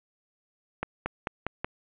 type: accelerating click train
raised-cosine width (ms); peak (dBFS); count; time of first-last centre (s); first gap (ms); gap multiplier
0.5; -14; 5; 0.83-1.645; 230; 0.92
effects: resampled to 8000 Hz + 9-bit